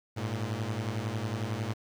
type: beating tone pair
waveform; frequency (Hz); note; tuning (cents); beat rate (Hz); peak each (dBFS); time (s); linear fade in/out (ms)
sawtooth; 103.83 / 114.83; G#2 / A#2; 0 / -26; 11; -30; 0.16-1.74; 20
effects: low-pass 7000 Hz 12 dB/octave + 9-bit